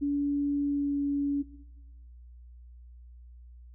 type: tone with pitch glide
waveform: sine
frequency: 285.8 to 283.8 Hz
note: D4 to C#4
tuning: -47 to +41 cents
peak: -25 dBFS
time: 0.01-1.43 s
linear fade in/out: 20 ms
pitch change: -12 cents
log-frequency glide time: 0.63-1.02 s
effects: noise-tail reverb RT60 1.0 s tail -18 dB re dry + added 60 Hz sine -47 dBFS peak until 3.74 s